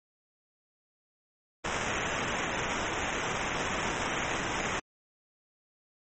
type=noise with sample-and-hold; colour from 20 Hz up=blue; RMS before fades=-32 dBFS; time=1.64-4.8 s; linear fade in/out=10 ms; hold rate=4410 Hz; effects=MP3 32 kbps